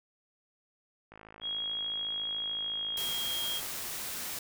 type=click train; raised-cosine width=0.5 ms; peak=-34 dBFS; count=137; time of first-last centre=1.12-3.648 s; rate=53.8 Hz
type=tone with pitch glide; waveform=sine; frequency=3295 to 3250 Hz; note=G#7 to G#7; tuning=-14 to -38 cents; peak=-32 dBFS; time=1.41-3.62 s; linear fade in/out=50 ms; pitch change=-24 cents; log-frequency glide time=2.37-3.32 s
type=noise; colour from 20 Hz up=white; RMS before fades=-38 dBFS; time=2.97-4.39 s; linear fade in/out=2 ms
effects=none